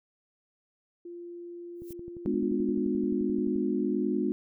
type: tone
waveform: sine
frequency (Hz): 346.6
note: F4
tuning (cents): -13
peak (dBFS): -39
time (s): 1.05-2.76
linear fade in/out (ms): 5
type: noise with exponential growth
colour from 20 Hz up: violet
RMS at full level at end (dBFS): -45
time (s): 1.75-1.93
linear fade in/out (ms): 5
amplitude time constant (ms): 39
type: click train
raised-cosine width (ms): 3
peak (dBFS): -33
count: 21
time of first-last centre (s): 1.82-3.559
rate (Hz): 11.5
type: chord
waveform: sine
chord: G# diminished seventh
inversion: none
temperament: just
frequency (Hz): 207.7 / 249.2 / 299 / 358.8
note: G#3 / B3 / D4 / F4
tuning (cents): 0 / +16 / +31 / +47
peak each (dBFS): -31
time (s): 2.26-4.32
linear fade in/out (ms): 0
effects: none